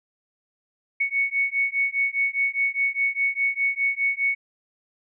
sine beating tone pair, 2217 / 2221.9 Hz, C#7 / C#7, 0 / +3 cents, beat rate 4.9 Hz, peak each -24 dBFS, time 1-4.35 s, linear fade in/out 10 ms, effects none

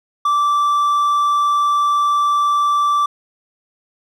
triangle tone, 1167 Hz, D6, 11 cents flat, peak -11 dBFS, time 0.25-3.06 s, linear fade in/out 5 ms, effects none

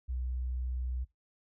sine tone, 62.6 Hz, B1, 24 cents sharp, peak -32 dBFS, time 0.08-1.05 s, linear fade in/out 20 ms, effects noise-tail reverb RT60 0.2 s tail -21 dB re dry

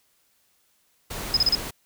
pink noise, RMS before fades -33 dBFS, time 1.1-1.71 s, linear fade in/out 10 ms
sine tone bursts, 5070 Hz, D#8, 32 cents sharp, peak -16 dBFS, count 4, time 1.34-1.551 s, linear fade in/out 2 ms, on 28 ms, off 33 ms
effects white hiss -66 dBFS RMS until 1.85 s

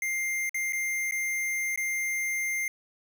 square tone with dropouts, 2100 Hz, C7, 6 cents sharp, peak -28 dBFS, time 0.02-2.68 s, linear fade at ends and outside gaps 2 ms, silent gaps 0.494-0.544 / 0.724-0.731 / 1.111-1.121 / 1.76-1.775 s, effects none

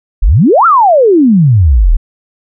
sine exponential two-way sweep, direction up then down, 33.49 to 1407 to 33.49 Hz, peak -3 dBFS, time 0.22-1.97 s, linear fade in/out 10 ms, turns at 0.66 s, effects none

